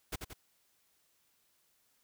pink noise with echo, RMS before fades -37 dBFS, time 0.12-0.16 s, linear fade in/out 10 ms, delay 88 ms, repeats 2, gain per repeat -5 dB, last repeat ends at 0.336 s, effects white hiss -73 dBFS RMS until 2.03 s

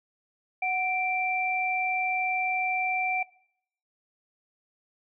sine tone pair together, 741 / 2351 Hz, F#5 / D7, +2 / +1 cents, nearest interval octave + minor sixth, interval 1999 cents, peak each -28 / -28 dBFS, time 0.62-3.23 s, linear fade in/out 5 ms, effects noise-tail reverb RT60 0.7 s tail -21 dB re dry

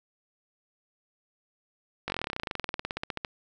slowing click train, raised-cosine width 0.3 ms, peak -15 dBFS, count 29, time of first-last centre 2.08-3.248 s, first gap 20 ms, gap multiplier 1.05, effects none

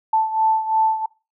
sine beating tone pair, 880 / 882.9 Hz, A5 / A5, 0 / +6 cents, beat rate 2.9 Hz, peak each -17 / -22 dBFS, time 0.13-1.06 s, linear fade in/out 5 ms, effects noise-tail reverb RT60 0.3 s tail -23 dB re dry

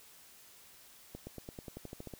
accelerating click train, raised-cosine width 2 ms, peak -30 dBFS, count 12, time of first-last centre 1.15-2.137 s, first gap 120 ms, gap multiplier 0.94, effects white hiss -58 dBFS RMS until 2.19 s

